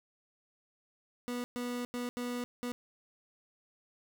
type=tone bursts at uneven times; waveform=30% pulse; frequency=244.3 Hz; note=B3; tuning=19 cents flat; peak=-32 dBFS; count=5; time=1.28-1.44 / 1.56-1.85 / 1.94-2.09 / 2.17-2.44 / 2.63-2.72 s; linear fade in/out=0 ms; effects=none